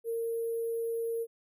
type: tone with sample-and-hold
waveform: sine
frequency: 459.8 Hz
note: A#4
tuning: 24 cents flat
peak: -30 dBFS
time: 0.04-1.27 s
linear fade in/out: 50 ms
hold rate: 11025 Hz
effects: none